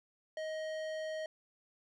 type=tone with tanh clipping; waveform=sine; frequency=628 Hz; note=D#5; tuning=16 cents sharp; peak=-39 dBFS; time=0.37-1.26 s; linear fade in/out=2 ms; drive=16 dB; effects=none